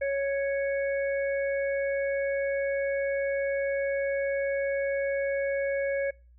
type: harmonic tone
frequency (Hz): 554.4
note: C#5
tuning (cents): 0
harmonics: 1 / 3 / 4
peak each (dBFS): -26 / -36 / -38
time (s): 0.01-6.11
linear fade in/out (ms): 10
effects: noise-tail reverb RT60 0.4 s tail -26 dB re dry + added 60 Hz sine -53 dBFS peak until 6.38 s

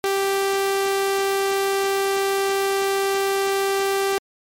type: tone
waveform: sawtooth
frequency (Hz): 392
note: G4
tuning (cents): 0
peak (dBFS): -15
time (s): 0.04-4.18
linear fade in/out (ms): 0
effects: MP3 64 kbps

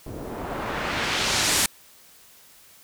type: noise with low-pass filter sweep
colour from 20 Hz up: white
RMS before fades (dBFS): -26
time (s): 0.06-1.66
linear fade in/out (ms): 2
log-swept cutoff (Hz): 320 to 11000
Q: 0.84
effects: white hiss -52 dBFS RMS until 2.83 s

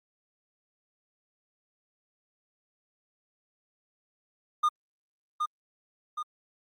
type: tone with echo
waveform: triangle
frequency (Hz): 1218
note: D#6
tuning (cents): -37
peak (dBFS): -19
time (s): 4.63-4.69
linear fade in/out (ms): 10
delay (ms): 770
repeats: 2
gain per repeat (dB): -5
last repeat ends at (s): 6.23
effects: Opus 48 kbps

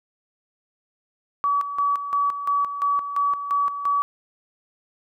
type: tone with tremolo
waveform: sine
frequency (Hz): 1141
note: C#6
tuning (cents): +50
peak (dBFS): -18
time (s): 1.44-4.02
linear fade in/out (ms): 0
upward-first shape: square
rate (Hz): 2.9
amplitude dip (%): 65
effects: none

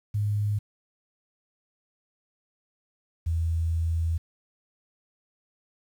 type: tone pair in turn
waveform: sine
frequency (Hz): 103.83 / 82.41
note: G#2 / E2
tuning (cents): 0 / 0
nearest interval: major third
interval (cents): 400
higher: first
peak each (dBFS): -23 / -23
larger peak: neither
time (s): 0.14-0.59 / 3.26-4.18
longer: second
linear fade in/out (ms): 10
effects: 9-bit

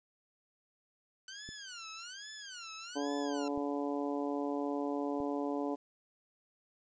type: tone with vibrato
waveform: 10% pulse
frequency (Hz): 1500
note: F#6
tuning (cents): +23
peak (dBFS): -35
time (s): 1.28-3.48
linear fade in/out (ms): 2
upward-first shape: sine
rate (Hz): 1.2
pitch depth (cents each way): 250
type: clicks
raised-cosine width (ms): 3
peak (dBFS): -35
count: 3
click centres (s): 1.49 / 3.576 / 5.203
type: harmonic tone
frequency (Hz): 143.1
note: D3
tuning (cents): -45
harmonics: 2 / 3 / 4 / 5 / 6 / 7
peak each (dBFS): -35 / -39 / -41 / -43 / -45 / -46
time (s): 2.95-5.76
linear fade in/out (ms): 20
effects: resampled to 16000 Hz + 11-bit

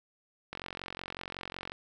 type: click train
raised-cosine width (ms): 0.3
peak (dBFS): -22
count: 55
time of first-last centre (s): 0.53-1.719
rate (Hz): 45.4
effects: none

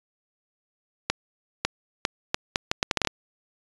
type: accelerating click train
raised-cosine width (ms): 0.2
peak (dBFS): -4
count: 12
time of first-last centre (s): 1.1-3.073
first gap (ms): 550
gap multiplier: 0.73
effects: resampled to 22050 Hz

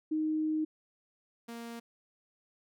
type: tone pair in turn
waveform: sine / sawtooth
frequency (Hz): 311.1 / 233.1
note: D#4 / A#3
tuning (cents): 0 / 0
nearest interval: perfect fourth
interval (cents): 500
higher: first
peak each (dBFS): -28 / -37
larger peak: first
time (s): 0.11-0.65 / 1.48-1.8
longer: first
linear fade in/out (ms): 10
effects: none

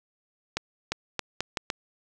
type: accelerating click train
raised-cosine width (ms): 0.2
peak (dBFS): -10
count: 6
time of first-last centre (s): 0.57-1.702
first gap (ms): 350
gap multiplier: 0.78
effects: none

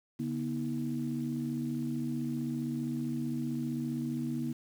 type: tone cluster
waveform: sine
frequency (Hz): 142.5 / 241.7 / 317.1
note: C#3 / B3 / D#4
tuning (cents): +48 / -37 / +33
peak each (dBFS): -37 / -33 / -38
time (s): 0.19-4.53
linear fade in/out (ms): 10
effects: tanh soft clip ceiling -22 dBFS + 9-bit

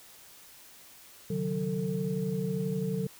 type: tone cluster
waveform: sine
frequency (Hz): 134.3 / 152.6 / 184.8 / 446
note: C3 / D#3 / F#3 / A4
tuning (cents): +46 / -33 / -2 / +23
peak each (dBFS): -38 / -34 / -31 / -34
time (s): 1.3-3.07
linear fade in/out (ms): 5
effects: tanh soft clip ceiling -18 dBFS + white hiss -53 dBFS RMS until 3.19 s

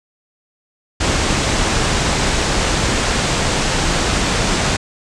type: low-pass noise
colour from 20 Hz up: pink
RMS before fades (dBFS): -17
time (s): 1-4.77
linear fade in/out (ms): 10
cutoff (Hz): 8500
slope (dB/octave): 48
effects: none

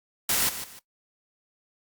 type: noise with echo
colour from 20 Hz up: white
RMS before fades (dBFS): -24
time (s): 0.29-0.49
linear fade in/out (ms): 2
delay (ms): 150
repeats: 2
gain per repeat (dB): -11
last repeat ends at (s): 0.79
effects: noise-tail reverb RT60 0.1 s tail -17 dB re dry + Opus 48 kbps

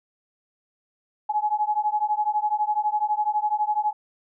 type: beating tone pair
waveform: sine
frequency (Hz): 839 / 851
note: G#5 / G#5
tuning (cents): +17 / +42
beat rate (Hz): 12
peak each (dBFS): -24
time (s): 1.29-3.93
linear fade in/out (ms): 10
effects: none

